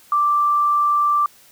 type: tone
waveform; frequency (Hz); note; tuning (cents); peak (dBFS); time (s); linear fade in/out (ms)
sine; 1174.7; D6; 0; -14; 0.12-1.26; 2
effects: white hiss -50 dBFS RMS until 1.51 s